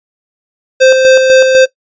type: tone with tremolo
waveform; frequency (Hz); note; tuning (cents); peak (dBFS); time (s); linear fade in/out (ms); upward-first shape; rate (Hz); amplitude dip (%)
square; 522; C5; -4; -3; 0.8-1.66; 20; square; 4; 40
effects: noise-tail reverb RT60 0.1 s tail -17 dB re dry + resampled to 16000 Hz